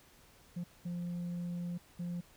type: tone bursts at uneven times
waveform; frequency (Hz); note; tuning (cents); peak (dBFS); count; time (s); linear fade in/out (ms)
sine; 174.61; F3; 0; -33; 3; 0.56-0.64 / 0.85-1.78 / 1.99-2.21; 10
effects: tanh soft clip ceiling -35 dBFS + pink hiss -62 dBFS RMS until 2.36 s